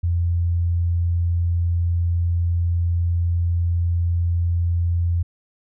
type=tone; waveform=sine; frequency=85.9 Hz; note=F2; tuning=28 cents flat; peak=-17 dBFS; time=0.03-5.23 s; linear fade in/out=10 ms; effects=none